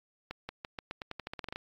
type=accelerating click train; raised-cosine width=0.3 ms; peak=-22 dBFS; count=15; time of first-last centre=0.31-1.559 s; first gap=180 ms; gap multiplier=0.88; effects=AAC 48 kbps